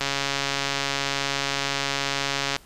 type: click train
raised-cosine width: 0.2 ms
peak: -7 dBFS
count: 356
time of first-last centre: 0.01-2.564 s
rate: 139 Hz
effects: pink hiss -52 dBFS RMS until 2.65 s + resampled to 32000 Hz